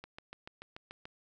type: click train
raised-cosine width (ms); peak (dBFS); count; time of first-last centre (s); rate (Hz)
0.3; -29; 8; 0.04-1.054; 6.9
effects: none